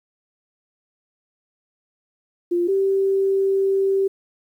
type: tone pair in turn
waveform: sine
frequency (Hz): 348.7 / 389.1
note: F4 / G4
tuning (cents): -3 / -13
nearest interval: major second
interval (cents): 190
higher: second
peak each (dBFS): -17 / -16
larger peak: second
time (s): 2.51-2.68 / 2.68-4.08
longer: second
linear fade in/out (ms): 10
effects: 9-bit

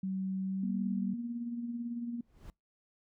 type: tone with pitch glide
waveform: sine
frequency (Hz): 190 to 193.99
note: F#3 to G3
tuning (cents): +46 to -18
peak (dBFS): -32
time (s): 0.03-1.14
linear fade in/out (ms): 5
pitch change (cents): +36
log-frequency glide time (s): 0.42-0.81
type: tone with tremolo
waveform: sine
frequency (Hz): 236.9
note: A#3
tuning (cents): +28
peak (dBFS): -33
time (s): 0.63-2.21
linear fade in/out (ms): 5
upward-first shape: sine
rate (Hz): 18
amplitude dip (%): 45
type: noise with exponential growth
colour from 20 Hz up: brown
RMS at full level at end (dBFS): -44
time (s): 2.15-2.5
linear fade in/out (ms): 1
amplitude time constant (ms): 74
effects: noise-tail reverb RT60 0.2 s tail -25 dB re dry

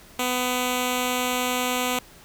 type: tone with notch filter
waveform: 5% pulse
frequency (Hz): 250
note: B3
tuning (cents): +21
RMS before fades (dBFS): -25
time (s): 0.19-1.99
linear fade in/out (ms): 2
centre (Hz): 1700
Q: 1.8
effects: pink hiss -49 dBFS RMS until 2.24 s

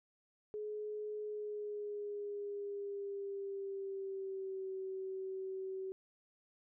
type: tone with pitch glide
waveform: sine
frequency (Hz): 422.4 to 380.7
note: G#4 to F#4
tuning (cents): +29 to +49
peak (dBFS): -39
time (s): 0.54-5.92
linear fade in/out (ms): 0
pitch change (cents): -180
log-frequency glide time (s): 1.22-4.71
effects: none

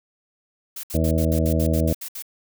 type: noise bursts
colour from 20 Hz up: blue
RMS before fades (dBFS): -33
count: 11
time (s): 0.76-2.224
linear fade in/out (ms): 5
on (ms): 74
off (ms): 65
type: harmonic tone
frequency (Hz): 80.2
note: E2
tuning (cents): -47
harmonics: 1 / 2 / 3 / 4 / 6 / 7 / 8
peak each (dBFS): -21 / -24 / -26 / -27 / -29 / -29 / -30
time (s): 0.94-1.93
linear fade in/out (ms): 5
effects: none

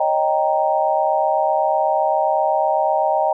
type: chord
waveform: sine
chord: Eb dominant seventh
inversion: third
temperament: equal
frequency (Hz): 554.4 / 622.3 / 784 / 932.3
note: Db5 / Eb5 / G5 / Bb5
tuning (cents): 0 / 0 / 0 / 0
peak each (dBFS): -25 / -19 / -19 / -22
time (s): 0-3.33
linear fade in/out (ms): 5
effects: none

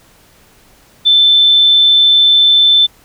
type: tone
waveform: sine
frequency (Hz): 3533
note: A7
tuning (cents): +6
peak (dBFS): -5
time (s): 1.05-2.87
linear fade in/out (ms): 20
effects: pink hiss -47 dBFS RMS until 3.04 s

